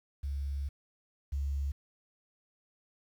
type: tone pair in turn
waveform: sine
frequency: 69.9 / 69.9 Hz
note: C#2 / C#2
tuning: +15 / +15 cents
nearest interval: unison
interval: 0 cents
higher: neither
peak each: -32 / -30 dBFS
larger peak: second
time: 0.23-0.69 / 1.32-1.72 s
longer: first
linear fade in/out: 10 ms
effects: 10-bit